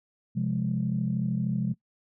sine chord, F minor, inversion second, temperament equal, 130.81 / 174.61 / 207.7 Hz, C3 / F3 / Ab3, 0 / 0 / 0 cents, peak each -29 dBFS, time 0.35-1.74 s, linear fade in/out 20 ms, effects noise-tail reverb RT60 0.1 s tail -19 dB re dry + tanh soft clip ceiling -16 dBFS

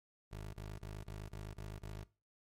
20% pulse tone bursts, 51.91 Hz, G#1, in tune, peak -39 dBFS, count 7, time 0.31-2.046 s, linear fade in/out 20 ms, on 230 ms, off 21 ms, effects noise-tail reverb RT60 0.3 s tail -19 dB re dry + MP3 64 kbps

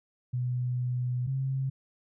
sine tone pair in turn, 124.4 / 133.64 Hz, B2 / C3, +13 / +37 cents, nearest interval minor second, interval 124 cents, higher second, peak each -27 dBFS, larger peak neither, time 0.33-1.27 / 1.27-1.7 s, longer first, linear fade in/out 10 ms, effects none

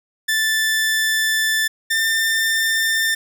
sawtooth tone pair in turn, 1760 / 1794.9 Hz, A6 / A6, 0 / +34 cents, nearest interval unison, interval 34 cents, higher second, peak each -13 dBFS, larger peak neither, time 0.28-1.68 / 1.9-3.15 s, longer first, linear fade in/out 10 ms, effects none

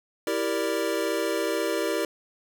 square chord, E half-diminished seventh, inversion none, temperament equal, 329.6 / 392 / 466.2 / 587.3 Hz, E4 / G4 / Bb4 / D5, 0 / 0 / 0 / 0 cents, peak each -31 dBFS, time 0.27-2.05 s, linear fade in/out 2 ms, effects none

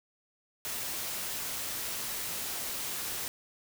white noise, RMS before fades -36 dBFS, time 0.65-3.28 s, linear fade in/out 0 ms, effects none

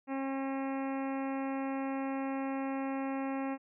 harmonic tone, 270 Hz, C#4, 45 cents flat, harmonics 1 / 2 / 3 / 4 / 5 / 6 / 7 / 8 / 9 / 10, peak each -34 / -41 / -41 / -46 / -51 / -53 / -51 / -53 / -53 / -56 dBFS, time 0.07-3.58 s, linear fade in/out 50 ms, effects none

